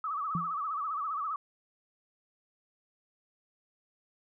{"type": "tone with vibrato", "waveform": "sine", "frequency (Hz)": 1213, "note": "D#6", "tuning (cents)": -44, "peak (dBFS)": -31, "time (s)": [0.04, 1.36], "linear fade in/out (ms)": 2, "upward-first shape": "sine", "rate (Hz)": 15, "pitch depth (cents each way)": 130}
{"type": "tone with exponential decay", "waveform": "sine", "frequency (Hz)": 170.3, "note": "F3", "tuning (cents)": -43, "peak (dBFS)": -27, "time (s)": [0.35, 0.55], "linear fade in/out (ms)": 2, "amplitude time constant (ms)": 42}
{"effects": []}